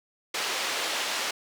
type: band-pass noise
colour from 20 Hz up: white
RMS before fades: -30 dBFS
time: 0.34-1.31 s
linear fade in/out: 5 ms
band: 400 to 4500 Hz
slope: 12 dB/octave
effects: none